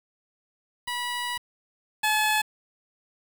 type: tone pair in turn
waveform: 15% pulse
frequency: 974 / 857.4 Hz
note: B5 / A5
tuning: -24 / -45 cents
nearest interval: major second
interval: 221 cents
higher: first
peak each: -22 / -15 dBFS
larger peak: second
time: 0.87-1.38 / 2.03-2.42 s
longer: first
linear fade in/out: 10 ms
effects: 7-bit